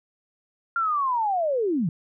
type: linear sweep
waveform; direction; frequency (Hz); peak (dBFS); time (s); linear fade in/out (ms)
sine; down; 1399 to 144.3; -21; 0.76-1.89; 2
effects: none